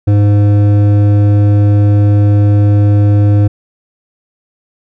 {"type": "tone with hard clipping", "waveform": "sine", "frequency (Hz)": 102.7, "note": "G#2", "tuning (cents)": -19, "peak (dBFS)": -7, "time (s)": [0.07, 3.48], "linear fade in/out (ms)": 10, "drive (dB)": 10, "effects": []}